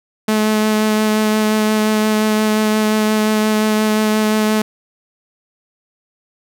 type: tone with vibrato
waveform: sawtooth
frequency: 215.1 Hz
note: A3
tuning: 39 cents flat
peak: -9 dBFS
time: 0.28-4.62 s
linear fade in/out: 5 ms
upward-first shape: sine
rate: 5.7 Hz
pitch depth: 11 cents each way
effects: none